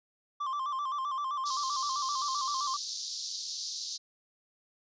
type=tone with vibrato; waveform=triangle; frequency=1108.7 Hz; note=C#6; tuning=in tune; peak=-29 dBFS; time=0.4-2.77 s; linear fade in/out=10 ms; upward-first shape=square; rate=7.7 Hz; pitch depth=87 cents each way
type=band-pass noise; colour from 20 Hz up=pink; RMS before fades=-38 dBFS; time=1.45-3.98 s; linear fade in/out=20 ms; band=4100 to 6300 Hz; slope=48 dB/octave
effects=resampled to 16000 Hz